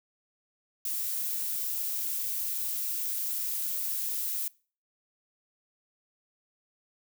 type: noise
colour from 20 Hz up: violet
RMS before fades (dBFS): -32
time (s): 0.85-4.48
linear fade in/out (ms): 2
effects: noise-tail reverb RT60 0.4 s tail -24 dB re dry